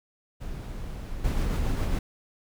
brown noise, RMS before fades -35 dBFS, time 0.4-1.57 s, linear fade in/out 20 ms
brown noise with tremolo, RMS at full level -25 dBFS, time 1.24-1.99 s, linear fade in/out 5 ms, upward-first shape sine, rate 7.3 Hz, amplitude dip 30%
effects none

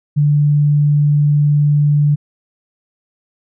sine tone, 146.83 Hz, D3, in tune, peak -9 dBFS, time 0.16-2.16 s, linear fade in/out 20 ms, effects none

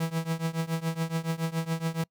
45% pulse tone with tremolo, 163.5 Hz, E3, 14 cents flat, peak -24 dBFS, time 0-2.04 s, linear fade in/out 5 ms, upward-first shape triangle, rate 7.1 Hz, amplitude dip 95%, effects noise-tail reverb RT60 0.1 s tail -26 dB re dry

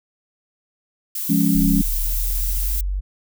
violet noise, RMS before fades -26 dBFS, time 1.15-2.81 s, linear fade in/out 5 ms
sine chord, Db major, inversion first, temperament equal, 174.61 / 207.7 / 277.2 Hz, F3 / Ab3 / Db4, 0 / 0 / 0 cents, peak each -19 / -19 / -19 dBFS, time 1.29-1.82 s, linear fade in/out 10 ms
sine exponential sweep, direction up, 32.93 to 48.63 Hz, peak -20 dBFS, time 1.54-3.01 s, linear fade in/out 20 ms
effects none

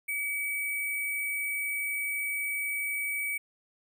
sine tone with sample-and-hold, 2278 Hz, C#7, 47 cents sharp, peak -29 dBFS, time 0.08-3.38 s, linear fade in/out 10 ms, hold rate 11025 Hz, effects none

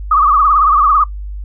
sine tone with vibrato, 1191 Hz, D6, 24 cents sharp, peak -7 dBFS, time 0.11-1.04 s, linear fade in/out 5 ms, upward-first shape triangle, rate 18 Hz, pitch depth 140 cents each way, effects noise-tail reverb RT60 0.1 s tail -21 dB re dry + added 50 Hz sine -22 dBFS peak until 1.44 s

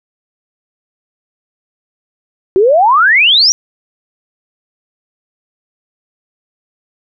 sine exponential sweep, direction up, 361.6 to 5920 Hz, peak -5 dBFS, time 2.56-3.52 s, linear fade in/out 0 ms, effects none

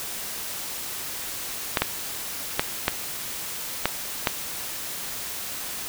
clicks, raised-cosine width 0.3 ms, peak -3 dBFS, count 6, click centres 1.772 / 1.82 / 2.595 / 2.881 / 3.856 / 4.272 s, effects white hiss -33 dBFS RMS until 5.88 s

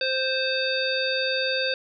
harmonic tone with a mistuned harmonic, 523.3 Hz, C5, in tune, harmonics 1 / 3 / 5 / 7 / 9, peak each -27 / -29 / -30 / -30 / -30 dBFS, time 0.01-1.74 s, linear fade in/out 2 ms, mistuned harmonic 9, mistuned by -37 cents, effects none

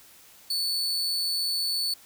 40% pulse tone, 4457 Hz, C#8, 9 cents sharp, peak -24 dBFS, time 0.5-1.94 s, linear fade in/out 5 ms, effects white hiss -53 dBFS RMS until 2.05 s

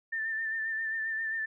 sine tone with vibrato, 1785 Hz, A6, 24 cents sharp, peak -30 dBFS, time 0.12-1.46 s, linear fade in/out 10 ms, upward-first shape sine, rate 7.5 Hz, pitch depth 31 cents each way, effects none

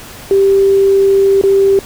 sine tone with dropouts, 392 Hz, G4, in tune, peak -6 dBFS, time 0.31-1.79 s, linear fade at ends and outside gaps 1 ms, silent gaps 1.413-1.437 s, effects pink hiss -32 dBFS RMS until 1.85 s

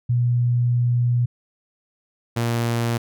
sine / sawtooth tone pair in turn, 121.3 / 117.3 Hz, B2 / A#2, -31 / +11 cents, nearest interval minor second, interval 58 cents, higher first, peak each -16 dBFS, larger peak neither, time 0.09-1.26 / 2.36-2.98 s, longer first, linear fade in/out 10 ms, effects none

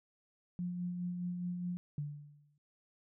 sine tone with tremolo, 177.4 Hz, F3, 27 cents sharp, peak -34 dBFS, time 0.59-1.77 s, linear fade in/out 0 ms, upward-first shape sine, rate 4.8 Hz, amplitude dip 35%
sine tone with exponential decay, 146.4 Hz, D3, 5 cents flat, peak -33 dBFS, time 1.98-2.58 s, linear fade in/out 2 ms, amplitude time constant 130 ms
effects none

